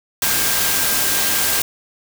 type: tone in noise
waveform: sine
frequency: 1596 Hz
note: G6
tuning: 31 cents sharp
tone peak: -29 dBFS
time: 0.22-1.62 s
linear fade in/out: 2 ms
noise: white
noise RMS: -18 dBFS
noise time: 0.22-1.62 s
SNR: -14 dB
effects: none